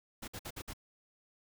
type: noise bursts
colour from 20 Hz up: pink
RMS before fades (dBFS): -43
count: 5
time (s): 0.22-0.735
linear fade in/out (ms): 10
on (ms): 59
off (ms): 55
effects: none